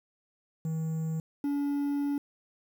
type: tone pair in turn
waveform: triangle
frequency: 160 / 285.1 Hz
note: D#3 / C#4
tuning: +49 / +49 cents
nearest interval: minor seventh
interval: 1000 cents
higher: second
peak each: -27 / -25 dBFS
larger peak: second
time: 0.65-1.2 / 1.44-2.18 s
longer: second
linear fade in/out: 2 ms
effects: 9-bit